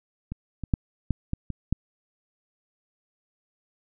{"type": "clicks", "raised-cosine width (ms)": 5, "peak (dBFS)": [-20, -20, -9, -11, -14, -19, -10], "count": 7, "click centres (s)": [0.32, 0.637, 0.738, 1.107, 1.334, 1.503, 1.726], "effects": []}